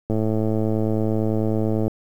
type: click train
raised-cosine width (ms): 2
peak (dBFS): -10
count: 195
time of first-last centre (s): 0.1-1.88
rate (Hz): 109
effects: 8-bit